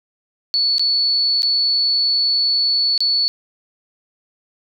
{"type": "tone with dropouts", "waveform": "sine", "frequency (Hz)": 4435, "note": "C#8", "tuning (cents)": 0, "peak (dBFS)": -14, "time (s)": [0.54, 3.28], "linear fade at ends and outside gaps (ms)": 0, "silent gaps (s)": [[0.782, 0.795], [1.421, 1.431], [2.978, 3.005]], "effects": []}